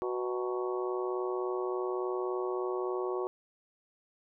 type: harmonic tone with a mistuned harmonic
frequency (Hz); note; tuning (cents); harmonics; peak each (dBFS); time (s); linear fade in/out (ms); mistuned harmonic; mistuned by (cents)
123.47; B2; 0; 3 / 4 / 5 / 6 / 7 / 8 / 9; -32 / -39 / -43 / -45 / -45 / -45 / -41; 0.02-3.27; 0; 8; -76
effects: none